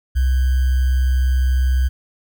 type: tone with sample-and-hold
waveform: sine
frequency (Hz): 64.3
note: C2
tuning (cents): -30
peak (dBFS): -13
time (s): 0.15-1.89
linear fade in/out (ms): 20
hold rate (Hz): 1575
effects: none